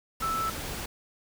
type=tone in noise; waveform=sine; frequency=1318.5 Hz; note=E6; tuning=in tune; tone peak=-27 dBFS; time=0.22-0.5 s; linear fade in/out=5 ms; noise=pink; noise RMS=-36 dBFS; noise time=0.2-0.86 s; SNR=+6 dB; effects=none